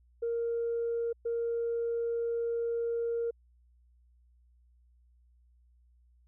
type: tone bursts at uneven times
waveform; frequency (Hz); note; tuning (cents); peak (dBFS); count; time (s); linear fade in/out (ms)
sine; 466.2; A#4; 0; -28; 2; 0.22-1.13 / 1.25-3.31; 10
effects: tanh soft clip ceiling -25 dBFS + added 60 Hz sine -61 dBFS peak until 6.27 s